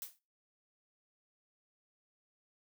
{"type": "noise with exponential decay", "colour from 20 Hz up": "blue", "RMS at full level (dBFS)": -39, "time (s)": [0.02, 0.19], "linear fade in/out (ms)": 1, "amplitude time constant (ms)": 35, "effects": ["noise-tail reverb RT60 0.3 s tail -21 dB re dry"]}